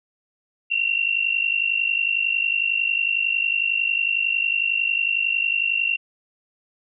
sine tone pair together, 2714 / 2765 Hz, E7 / F7, +50 / -18 cents, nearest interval unison, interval 32 cents, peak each -22 dBFS, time 0.7-5.97 s, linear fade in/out 20 ms, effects none

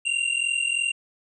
square tone pair together, 2751 / 2794 Hz, F7 / F7, -27 / 0 cents, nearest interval unison, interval 27 cents, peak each -26 dBFS, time 0.05-0.92 s, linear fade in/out 10 ms, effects resampled to 24000 Hz

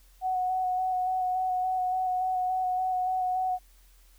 sine tone with vibrato, 740 Hz, F#5, in tune, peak -25 dBFS, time 0.21-3.59 s, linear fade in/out 50 ms, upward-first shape square, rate 3.5 Hz, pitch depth 14 cents each way, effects added 43 Hz sine -55 dBFS peak until 4.18 s + white hiss -63 dBFS RMS until 4.18 s

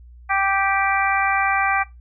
harmonic tone, 391.3 Hz, G4, 3 cents flat, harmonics 2 / 3 / 4 / 5 / 6, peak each -21 / -23 / -24 / -25 / -26 dBFS, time 0.29-1.84 s, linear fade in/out 20 ms, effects noise-tail reverb RT60 0.2 s tail -18 dB re dry + added 60 Hz sine -41 dBFS peak until 2 s

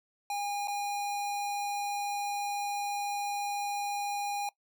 square tone with dropouts, 814 Hz, G#5, 35 cents flat, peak -32 dBFS, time 0.3-4.49 s, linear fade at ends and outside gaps 2 ms, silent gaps 0.674-0.681 s, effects noise-tail reverb RT60 0.1 s tail -20 dB re dry

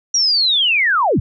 sine linear sweep, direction down, 5780 to 56.4 Hz, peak -12 dBFS, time 0.14-1.2 s, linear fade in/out 5 ms, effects none

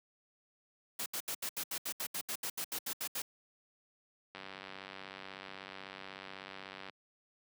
white noise bursts, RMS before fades -38 dBFS, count 16, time 0.99-3.22 s, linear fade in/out 5 ms, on 70 ms, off 74 ms
click train, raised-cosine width 0.3 ms, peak -29 dBFS, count 246, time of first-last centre 4.35-6.897 s, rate 96.2 Hz
effects high-pass 150 Hz 12 dB/octave

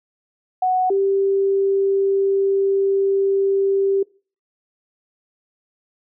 sine tone pair in turn, 740 / 392 Hz, F#5 / G4, 0 / 0 cents, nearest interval major seventh, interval 1100 cents, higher first, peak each -15 dBFS, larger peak neither, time 0.62-0.9 / 0.9-4.03 s, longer second, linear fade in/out 5 ms, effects noise-tail reverb RT60 0.4 s tail -24 dB re dry

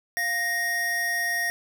square tone pair together, 698.5 / 1864.7 Hz, F5 / A#6, 0 / 0 cents, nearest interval octave + perfect fourth, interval 1700 cents, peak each -35 / -25 dBFS, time 0.17-1.5 s, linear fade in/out 0 ms, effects none

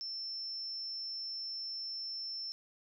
sine tone, 5350 Hz, E8, 25 cents sharp, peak -38 dBFS, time 0.01-2.52 s, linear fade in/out 0 ms, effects none

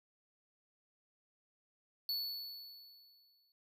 square tone with exponential decay, 4435 Hz, C#8, in tune, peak -34 dBFS, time 2.09-3.52 s, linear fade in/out 1 ms, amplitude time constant 310 ms, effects none

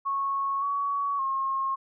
sine tone with pitch steps, 1101 / 1125 / 1077 Hz, C#6 / C#6 / C6, -12 / +25 / +50 cents, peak -25 dBFS, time 0.05-1.76 s, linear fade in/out 20 ms, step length 570 ms, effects none

